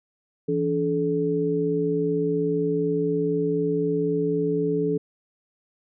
sine tone cluster, 167.1 / 287.3 / 431.3 Hz, E3 / D4 / A4, +24 / -38 / -35 cents, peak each -27 / -27 / -23 dBFS, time 0.48-4.98 s, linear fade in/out 10 ms, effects none

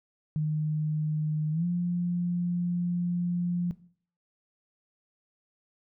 sine tone with pitch glide, 153.5 to 175.31 Hz, D#3 to F3, -23 to +7 cents, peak -25 dBFS, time 0.36-3.71 s, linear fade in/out 0 ms, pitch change +230 cents, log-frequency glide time 1.52-1.65 s, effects noise-tail reverb RT60 0.5 s tail -17 dB re dry

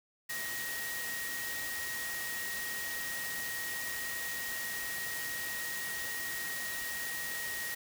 sine tone in noise, 1883 Hz, A#6, 17 cents sharp, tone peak -38 dBFS, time 0.29-7.75 s, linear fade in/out 10 ms, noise white, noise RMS -40 dBFS, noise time 0.29-7.75 s, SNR -1 dB, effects none

